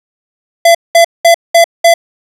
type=tone bursts; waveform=square; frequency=676 Hz; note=E5; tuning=43 cents sharp; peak=-3 dBFS; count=5; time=0.65-1.94 s; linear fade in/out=5 ms; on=98 ms; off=200 ms; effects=low-pass 12000 Hz 12 dB/octave + 7-bit